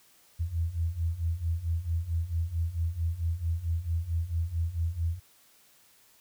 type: beating tone pair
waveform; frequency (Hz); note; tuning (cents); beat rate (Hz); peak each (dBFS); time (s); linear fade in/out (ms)
sine; 80.7 / 85.2; E2 / F2; -36 / -42; 4.5; -32 / -29; 0.39-5.2; 20
effects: white hiss -61 dBFS RMS until 6.2 s